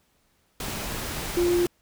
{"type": "tone in noise", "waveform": "sine", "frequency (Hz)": 349.9, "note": "F4", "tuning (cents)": 3, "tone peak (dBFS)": -19, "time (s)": [1.37, 1.66], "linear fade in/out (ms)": 2, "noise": "pink", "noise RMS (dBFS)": -32, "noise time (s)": [0.6, 1.67], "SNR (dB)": 10, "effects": ["pink hiss -67 dBFS RMS until 1.81 s"]}